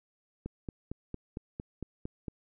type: click train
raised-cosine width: 3 ms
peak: -24 dBFS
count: 9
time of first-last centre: 0.46-2.282 s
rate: 4.39 Hz
effects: none